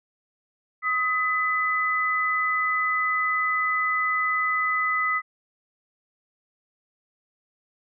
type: tone pair together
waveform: sine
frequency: 1260 / 2001 Hz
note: D#6 / B6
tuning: +21 / +22 cents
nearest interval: minor sixth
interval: 801 cents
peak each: -24 dBFS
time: 0.82-5.22 s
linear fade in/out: 50 ms
effects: none